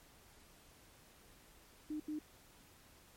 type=tone bursts at uneven times; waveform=sine; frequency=304.4 Hz; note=D#4; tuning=38 cents flat; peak=-38 dBFS; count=2; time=1.9-2 / 2.08-2.19 s; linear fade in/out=5 ms; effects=pink hiss -63 dBFS RMS until 3.16 s + MP3 64 kbps